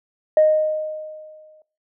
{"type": "tone with exponential decay", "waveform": "sine", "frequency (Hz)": 619, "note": "D#5", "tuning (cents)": -9, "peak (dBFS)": -8, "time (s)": [0.37, 1.62], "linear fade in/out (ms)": 2, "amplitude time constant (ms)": 270, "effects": ["noise-tail reverb RT60 0.4 s tail -21 dB re dry", "tanh soft clip ceiling -6 dBFS"]}